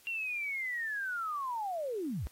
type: linear sweep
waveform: sine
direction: down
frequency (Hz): 2766 to 45.55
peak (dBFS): -33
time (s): 0.07-2.27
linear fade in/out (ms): 0
effects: white hiss -61 dBFS RMS until 2.31 s + AAC 48 kbps